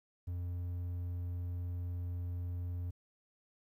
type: tone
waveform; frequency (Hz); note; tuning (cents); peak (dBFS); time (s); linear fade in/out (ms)
triangle; 88.1; F2; +16; -34; 0.27-2.91; 10
effects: 12-bit